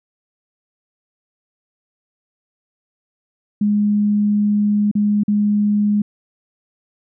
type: tone with dropouts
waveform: sine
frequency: 207.4 Hz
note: G#3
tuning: 2 cents flat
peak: -13 dBFS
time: 3.61-6.02 s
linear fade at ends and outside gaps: 5 ms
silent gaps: 4.914-4.952 / 5.235-5.28 s
effects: none